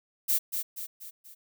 violet noise with echo, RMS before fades -25 dBFS, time 0.28-0.39 s, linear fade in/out 20 ms, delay 240 ms, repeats 4, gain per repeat -6 dB, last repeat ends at 1.35 s, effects none

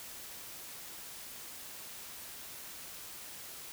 silence, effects white hiss -47 dBFS RMS until 3.72 s

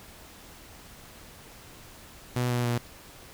sawtooth tone with pitch steps, 123.47 / 121.63 / 119.82 Hz, B2 / B2 / A#2, 0 / -26 / +48 cents, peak -21 dBFS, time 2.36-2.78 s, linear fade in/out 5 ms, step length 140 ms, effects pink hiss -49 dBFS RMS until 3.33 s

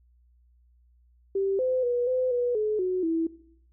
sine tone with pitch steps, 390.4 / 512 / 485.6 / 510 / 487.3 / 427 / 368.1 / 327.3 Hz, G4 / C5 / B4 / C5 / B4 / G#4 / F#4 / E4, -7 / -38 / -29 / -44 / -23 / +48 / -9 / -12 cents, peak -23 dBFS, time 1.35-3.27 s, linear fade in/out 5 ms, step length 240 ms, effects noise-tail reverb RT60 0.7 s tail -18 dB re dry + added 60 Hz sine -58 dBFS peak until 3.72 s

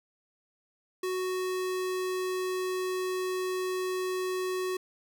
square tone, 370 Hz, F#4, in tune, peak -30 dBFS, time 1.03-4.77 s, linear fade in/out 5 ms, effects none

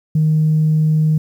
sine tone, 155.56 Hz, D#3, in tune, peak -10 dBFS, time 0.15-1.18 s, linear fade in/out 5 ms, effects tanh soft clip ceiling -7 dBFS + 8-bit

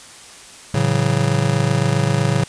square chord, F# minor seventh, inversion first, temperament just, 111 / 138.75 / 166.5 / 185 Hz, A2 / C#3 / E3 / F#3, +16 / +2 / +18 / 0 cents, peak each -21 / -19 / -25 / -25 dBFS, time 0.74-2.44 s, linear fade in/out 5 ms, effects white hiss -40 dBFS RMS until 2.48 s + resampled to 22050 Hz

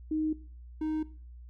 sine / triangle tone pair in turn, 311.1 / 311.1 Hz, D#4 / D#4, 0 / 0 cents, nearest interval unison, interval 0 cents, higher neither, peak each -27 dBFS, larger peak neither, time 0.11-0.33 / 0.81-1.03 s, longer neither, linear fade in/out 5 ms, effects noise-tail reverb RT60 0.4 s tail -18 dB re dry + added 60 Hz sine -45 dBFS peak until 1.49 s

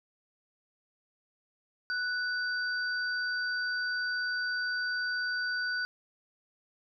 sine tone pair together, 1481 / 4679 Hz, F#6 / D8, +1 / -7 cents, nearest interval octave + minor sixth, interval 1992 cents, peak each -30 / -38 dBFS, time 1.9-5.85 s, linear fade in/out 0 ms, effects none

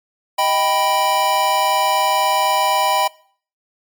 square chord, Eb augmented, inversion none, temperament equal with one note detuned, 626.2 / 784 / 987.8 Hz, Eb5 / G5 / B5, +11 / 0 / 0 cents, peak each -23 / -19 / -18 dBFS, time 0.38-3.08 s, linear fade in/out 10 ms, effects noise-tail reverb RT60 0.5 s tail -22 dB re dry + MP3 96 kbps

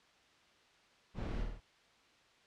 brown noise with echo, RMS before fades -39 dBFS, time 1.14-1.46 s, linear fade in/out 50 ms, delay 50 ms, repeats 3, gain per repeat -4 dB, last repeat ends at 1.61 s, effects white hiss -66 dBFS RMS until 2.46 s + low-pass 4000 Hz 12 dB/octave

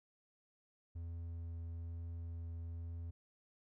triangle tone with vibrato, 83.9 Hz, E2, 31 cents sharp, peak -40 dBFS, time 0.95-3.11 s, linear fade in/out 10 ms, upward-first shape triangle, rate 1.1 Hz, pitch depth 8 cents each way, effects none

